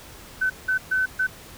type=tone bursts at uneven times; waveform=sine; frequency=1518 Hz; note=F#6; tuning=44 cents sharp; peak=-19 dBFS; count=4; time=0.41-0.5 / 0.68-0.78 / 0.91-1.06 / 1.19-1.27 s; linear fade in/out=10 ms; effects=pink hiss -44 dBFS RMS until 1.57 s